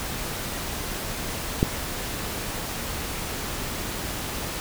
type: click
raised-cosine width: 3 ms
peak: -5 dBFS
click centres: 1.629 s
effects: pink hiss -31 dBFS RMS until 4.6 s